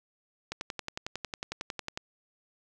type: click train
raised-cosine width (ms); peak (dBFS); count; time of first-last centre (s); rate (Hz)
0.2; -17; 17; 0.52-1.975; 11
effects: none